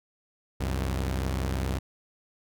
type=tone pair together; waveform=sawtooth; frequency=65.41 / 92.5 Hz; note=C2 / F#2; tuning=0 / 0 cents; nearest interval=tritone; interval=600 cents; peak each=-24 / -29 dBFS; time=0.6-1.79 s; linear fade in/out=10 ms; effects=none